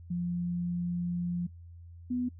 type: tone pair in turn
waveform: sine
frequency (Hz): 174.8 / 248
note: F3 / B3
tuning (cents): +2 / +7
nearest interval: tritone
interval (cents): 605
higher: second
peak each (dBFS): -29 / -28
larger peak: second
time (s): 0.1-1.47 / 2.1-2.29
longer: first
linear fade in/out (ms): 10
effects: noise-tail reverb RT60 0.1 s tail -21 dB re dry + added 85 Hz sine -46 dBFS peak until 2.39 s